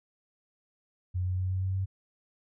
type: tone with pitch steps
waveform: sine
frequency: 90.9 / 91.8 / 92.7 / 93.62 / 94.54 / 95.47 Hz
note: F#2 / F#2 / F#2 / F#2 / F#2 / G2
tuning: -30 / -13 / +4 / +21 / +38 / -45 cents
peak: -27 dBFS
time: 1.14-1.86 s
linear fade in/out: 20 ms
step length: 120 ms
effects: none